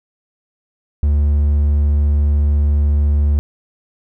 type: tone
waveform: triangle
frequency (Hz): 73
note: D2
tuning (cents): -10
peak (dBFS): -9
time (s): 1.03-3.39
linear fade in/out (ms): 0
effects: none